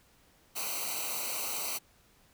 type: noise with comb filter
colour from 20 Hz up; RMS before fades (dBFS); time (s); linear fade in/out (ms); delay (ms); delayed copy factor
white; -35; 0.55-1.79; 20; 0.58; -1
effects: pink hiss -64 dBFS RMS until 2.33 s